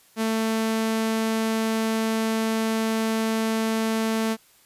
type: tone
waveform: sawtooth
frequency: 222.4 Hz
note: A3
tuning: 19 cents sharp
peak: -18 dBFS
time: 0.16-4.37 s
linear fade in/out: 50 ms
effects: white hiss -57 dBFS RMS until 4.65 s + resampled to 32000 Hz